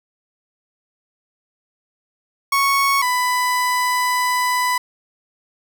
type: tone pair in turn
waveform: 30% pulse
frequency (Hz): 1107 / 995.7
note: C#6 / B5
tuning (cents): -3 / +14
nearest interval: major second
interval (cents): 183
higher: first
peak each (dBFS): -12 / -14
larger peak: first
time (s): 2.52-3.02 / 3.02-4.78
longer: second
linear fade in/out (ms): 5
effects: none